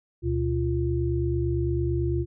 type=tone cluster; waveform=sine; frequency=73 / 121.9 / 346.6 Hz; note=D2 / B2 / F4; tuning=-10 / -22 / -13 cents; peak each=-27 dBFS; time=0.22-2.26 s; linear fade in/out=50 ms; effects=none